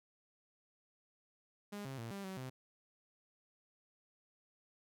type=tone with pitch steps; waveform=sawtooth; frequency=204.6 / 134.3 / 115.3 / 198.1 / 189.7 / 129.5 Hz; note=G#3 / C3 / A#2 / G3 / F#3 / C3; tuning=-26 / +46 / -19 / +18 / +43 / -17 cents; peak=-39 dBFS; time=1.72-2.5 s; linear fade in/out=10 ms; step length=130 ms; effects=none